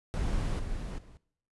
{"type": "noise with level steps", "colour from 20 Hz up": "brown", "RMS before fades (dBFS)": [-30, -36, -51], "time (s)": [0.14, 1.17], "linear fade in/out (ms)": 0, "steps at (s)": [0.59, 0.98], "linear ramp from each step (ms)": 5, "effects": ["noise-tail reverb RT60 0.6 s tail -19 dB re dry", "resampled to 24000 Hz"]}